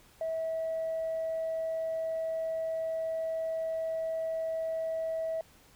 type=tone; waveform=sine; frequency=648 Hz; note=E5; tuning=30 cents flat; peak=-29 dBFS; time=0.21-5.41 s; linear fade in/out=2 ms; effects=tanh soft clip ceiling -27 dBFS + pink hiss -60 dBFS RMS until 5.75 s